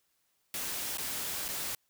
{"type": "noise with dropouts", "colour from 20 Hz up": "white", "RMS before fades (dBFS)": -36, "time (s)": [0.54, 1.75], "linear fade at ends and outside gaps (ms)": 2, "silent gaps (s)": [[0.973, 0.982], [1.482, 1.486]], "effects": ["white hiss -75 dBFS RMS until 1.89 s"]}